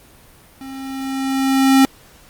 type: tone with level ramp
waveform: square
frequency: 267.9 Hz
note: C4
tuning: 41 cents sharp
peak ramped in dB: -32 to -8 dBFS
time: 0.61-1.85 s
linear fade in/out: 0 ms
effects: pink hiss -47 dBFS RMS until 2.29 s + Opus 32 kbps